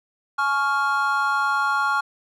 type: chord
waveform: triangle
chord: Db major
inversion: second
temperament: equal with one note detuned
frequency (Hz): 846.1 / 1108.7 / 1396.9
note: Ab5 / Db6 / F6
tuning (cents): +32 / 0 / 0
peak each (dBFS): -24 / -22 / -20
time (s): 0.38-2.01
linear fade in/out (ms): 10
effects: none